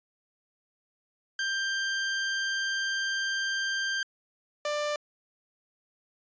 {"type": "tone pair in turn", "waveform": "sawtooth", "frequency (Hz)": [1580, 592.9], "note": ["G6", "D5"], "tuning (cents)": [13, 16], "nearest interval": "octave + perfect fourth", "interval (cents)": 1697, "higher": "first", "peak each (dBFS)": [-24, -24], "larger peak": "neither", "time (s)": [[1.39, 4.03], [4.65, 4.96]], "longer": "first", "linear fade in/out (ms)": 2, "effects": ["resampled to 16000 Hz"]}